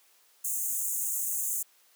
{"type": "high-pass noise", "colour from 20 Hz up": "pink", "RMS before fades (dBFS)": -31, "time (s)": [0.44, 1.63], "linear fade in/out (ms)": 10, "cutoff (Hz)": 6500, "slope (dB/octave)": 96, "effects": ["white hiss -63 dBFS RMS until 1.95 s", "high-pass 400 Hz 12 dB/octave"]}